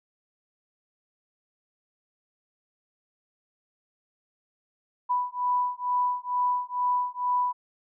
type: beating tone pair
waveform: sine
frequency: 987.8 / 990 Hz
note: B5 / B5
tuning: 0 / +4 cents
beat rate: 2.2 Hz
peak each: -27 dBFS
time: 5.09-7.53 s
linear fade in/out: 20 ms
effects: none